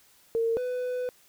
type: tone pair in turn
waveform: sine / triangle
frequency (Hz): 457.1 / 499.3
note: A#4 / B4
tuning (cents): -34 / +19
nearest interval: major second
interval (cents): 153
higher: second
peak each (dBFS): -23 / -26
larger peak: first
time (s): 0.35-0.57 / 0.57-1.09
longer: second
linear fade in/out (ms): 0
effects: white hiss -60 dBFS RMS until 1.28 s